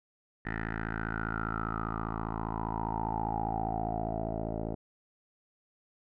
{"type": "tone with low-pass filter sweep", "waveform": "10% pulse", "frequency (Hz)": 55, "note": "A1", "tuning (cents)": 0, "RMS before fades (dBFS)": -34, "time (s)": [0.45, 4.75], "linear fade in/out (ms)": 10, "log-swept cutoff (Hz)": [1800, 570], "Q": 9.3, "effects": []}